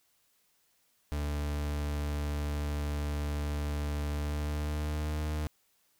40% pulse tone with pitch glide, 73.42 to 76.1 Hz, D2 to D#2, 0 to -38 cents, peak -30 dBFS, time 1.12-5.47 s, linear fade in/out 0 ms, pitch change +62 cents, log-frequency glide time 4.11-5.19 s, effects white hiss -71 dBFS RMS until 5.99 s

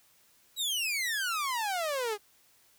sawtooth exponential sweep, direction down, 3966 to 400 Hz, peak -26 dBFS, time 0.56-2.18 s, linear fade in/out 50 ms, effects white hiss -64 dBFS RMS until 2.78 s

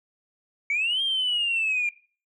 sine linear two-way sweep, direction up then down, 2217 to 3225 to 2383 Hz, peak -21 dBFS, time 0.7-1.89 s, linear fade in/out 2 ms, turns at 1.02 s, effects noise-tail reverb RT60 0.4 s tail -20 dB re dry + tanh soft clip ceiling -18 dBFS

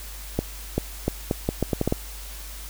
accelerating click train, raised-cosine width 2 ms, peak -8 dBFS, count 10, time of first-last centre 0.39-1.924 s, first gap 390 ms, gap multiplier 0.77, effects added 50 Hz sine -37 dBFS peak until 2.69 s + white hiss -41 dBFS RMS until 2.69 s

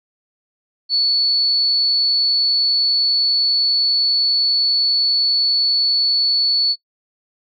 sine tone, 4435 Hz, C#8, in tune, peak -13 dBFS, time 0.89-6.76 s, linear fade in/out 50 ms, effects noise-tail reverb RT60 0.1 s tail -24 dB re dry

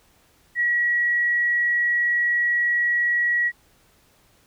sine tone, 1919 Hz, A#6, 50 cents sharp, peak -18 dBFS, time 0.55-3.52 s, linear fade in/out 50 ms, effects pink hiss -59 dBFS RMS until 4.46 s

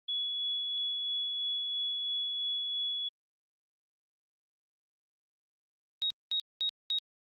sine tone with tremolo, 3388 Hz, G#7, 34 cents sharp, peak -30 dBFS, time 0.08-3.09 s, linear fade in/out 10 ms, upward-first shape sine, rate 3 Hz, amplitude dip 25%
sine tone bursts, 3776 Hz, A#7, 22 cents sharp, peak -28 dBFS, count 4, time 6.02-6.986 s, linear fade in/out 0 ms, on 84 ms, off 210 ms
effects Opus 48 kbps

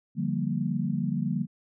sine chord, G minor seventh, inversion second, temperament equal, 146.83 / 174.61 / 196 / 233.1 Hz, D3 / F3 / G3 / Bb3, 0 / 0 / 0 / 0 cents, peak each -31 dBFS, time 0.15-1.47 s, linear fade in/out 50 ms, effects none

